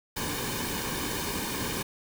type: noise with comb filter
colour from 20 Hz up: pink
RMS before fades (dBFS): -32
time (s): 0.16-1.83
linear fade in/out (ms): 10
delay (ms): 1.5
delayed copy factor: -0.65
effects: none